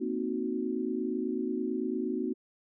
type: chord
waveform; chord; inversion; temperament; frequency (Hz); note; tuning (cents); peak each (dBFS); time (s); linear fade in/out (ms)
sine; C half-diminished seventh; third; equal; 233.1 / 261.6 / 311.1 / 370; Bb3 / C4 / Eb4 / Gb4; 0 / 0 / 0 / 0; -35 / -34 / -36 / -34; 0-2.34; 20
effects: none